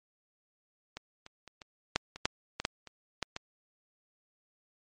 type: clicks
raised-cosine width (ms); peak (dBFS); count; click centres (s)
0.2; -22 / -30 / -30 / -29 / -8 / -25 / -8 / -16 / -9 / -29 / -13 / -19; 12; 0.97 / 1.264 / 1.477 / 1.618 / 1.96 / 2.16 / 2.255 / 2.6 / 2.651 / 2.873 / 3.227 / 3.364
effects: MP3 48 kbps